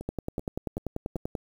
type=two click trains; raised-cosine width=2 ms; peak=-17 / -24 dBFS; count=14 / 4; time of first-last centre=0.09-1.352 / 0.01-1.164 s; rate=10.3 / 2.6 Hz; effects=8-bit